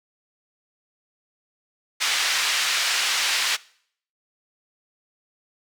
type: band-pass noise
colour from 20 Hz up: pink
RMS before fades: -23 dBFS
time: 2-3.57 s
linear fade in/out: 20 ms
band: 1900 to 5800 Hz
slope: 12 dB/octave
effects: noise-tail reverb RT60 0.6 s tail -22 dB re dry